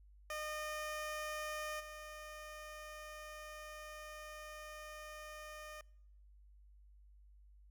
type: tone with level steps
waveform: 15% pulse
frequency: 610 Hz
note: D#5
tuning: 34 cents flat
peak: -34 / -42 dBFS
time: 0.3-5.81 s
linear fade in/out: 2 ms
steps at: 1.79 s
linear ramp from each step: 20 ms
effects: noise-tail reverb RT60 0.8 s tail -25 dB re dry + added 50 Hz sine -59 dBFS peak until 7.7 s